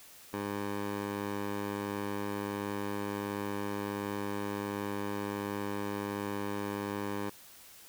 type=tone with band-pass filter; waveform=15% pulse; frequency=101.4 Hz; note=G#2; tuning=41 cents flat; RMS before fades=-36 dBFS; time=0.33-7.3 s; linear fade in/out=10 ms; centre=780 Hz; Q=0.51; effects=white hiss -54 dBFS RMS until 7.88 s